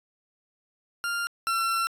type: tone pair in turn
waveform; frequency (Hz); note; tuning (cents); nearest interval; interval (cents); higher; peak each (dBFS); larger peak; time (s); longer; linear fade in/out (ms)
40% pulse; 1396.9 / 1353.2; F6 / E6; 0 / +45; minor second; 55; first; -26 / -23; second; 1.04-1.27 / 1.47-1.87; second; 0
effects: resampled to 32000 Hz